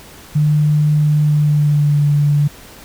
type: tone with pitch glide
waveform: sine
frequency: 150.2 to 145.92 Hz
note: D3 to D3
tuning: +39 to -11 cents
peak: -10 dBFS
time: 0.35-2.48 s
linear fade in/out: 10 ms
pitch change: -50 cents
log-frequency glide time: 1.2-2.02 s
effects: pink hiss -39 dBFS RMS until 2.84 s